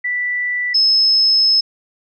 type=tone pair in turn; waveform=sine; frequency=1971 / 5192 Hz; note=B6 / E8; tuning=-4 / -27 cents; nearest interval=octave + perfect fourth; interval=1677 cents; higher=second; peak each=-17 / -10 dBFS; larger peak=second; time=0.04-0.74 / 0.74-1.61 s; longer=second; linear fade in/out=10 ms; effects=none

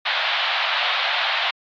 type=band-pass noise; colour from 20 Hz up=white; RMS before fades=-22 dBFS; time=0.05-1.51 s; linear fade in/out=10 ms; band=640 to 3900 Hz; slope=48 dB/octave; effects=AAC 64 kbps

